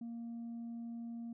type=tone; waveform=sine; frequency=233.1 Hz; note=A#3; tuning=in tune; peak=-39 dBFS; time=0.01-1.33 s; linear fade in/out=5 ms; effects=tanh soft clip ceiling -40 dBFS